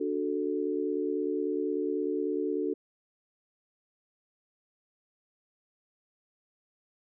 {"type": "chord", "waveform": "sine", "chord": "D major", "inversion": "none", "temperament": "equal", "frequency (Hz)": [293.7, 370, 440], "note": ["D4", "F#4", "A4"], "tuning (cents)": [0, 0, 0], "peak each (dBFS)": -32, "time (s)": [0, 2.74], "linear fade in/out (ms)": 10, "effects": []}